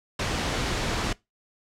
pink noise, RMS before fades -27 dBFS, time 0.19-1.13 s, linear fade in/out 5 ms, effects noise-tail reverb RT60 0.2 s tail -22 dB re dry + low-pass 6000 Hz 12 dB/octave

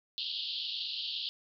pink band-pass noise, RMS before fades -37 dBFS, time 0.18-1.29 s, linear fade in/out 0 ms, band 2900 to 4700 Hz, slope 96 dB/octave, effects none

